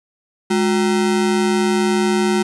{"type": "ring-modulated tone", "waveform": "square", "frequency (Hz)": 284.7, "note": "C#4", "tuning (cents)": 46, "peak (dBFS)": -12, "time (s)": [0.5, 2.43], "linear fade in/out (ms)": 10, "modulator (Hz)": 76.6, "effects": ["resampled to 24000 Hz", "7-bit"]}